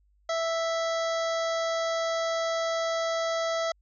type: harmonic tone with a mistuned harmonic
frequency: 659.3 Hz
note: E5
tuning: in tune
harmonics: 1 / 2 / 3 / 5 / 6 / 7 / 8 / 9 / 10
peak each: -27 / -33 / -37 / -41 / -43 / -44 / -45 / -46 / -47 dBFS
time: 0.29-3.72 s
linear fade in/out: 5 ms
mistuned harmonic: 9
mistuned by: +24 cents
effects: added 50 Hz sine -62 dBFS peak until 3.81 s